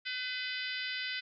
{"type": "harmonic tone with a mistuned harmonic", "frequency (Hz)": 505, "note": "B4", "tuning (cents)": 39, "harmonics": [3, 4, 5, 6, 7, 8, 9, 10], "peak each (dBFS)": [-41, -40, -43, -43, -44, -45, -45, -49], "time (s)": [0.05, 1.21], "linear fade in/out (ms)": 20, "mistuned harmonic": 9, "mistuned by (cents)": 62, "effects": []}